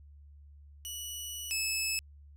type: tone pair in turn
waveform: 15% pulse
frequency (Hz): 2942 / 2603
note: F#7 / E7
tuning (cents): -11 / -22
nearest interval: major second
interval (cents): 211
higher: first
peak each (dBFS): -31 / -23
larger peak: second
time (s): 0.85-1.51 / 1.51-1.99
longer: first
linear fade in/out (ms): 0
effects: added 72 Hz sine -51 dBFS peak until 2.36 s